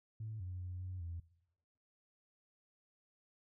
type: tone with pitch steps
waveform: sine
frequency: 109.3 / 90.9 / 90.2 / 91.9 / 84.9 Hz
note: A2 / F#2 / F#2 / F#2 / F2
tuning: -11 / -30 / -44 / -11 / -48 cents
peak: -40 dBFS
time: 0.2-1.2 s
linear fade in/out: 5 ms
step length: 200 ms
effects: noise-tail reverb RT60 0.9 s tail -20 dB re dry + tanh soft clip ceiling -36 dBFS